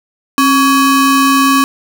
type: ring-modulated tone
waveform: square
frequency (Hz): 698.5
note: F5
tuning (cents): 0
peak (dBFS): -5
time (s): 0.38-1.64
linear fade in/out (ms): 0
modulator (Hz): 429
effects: none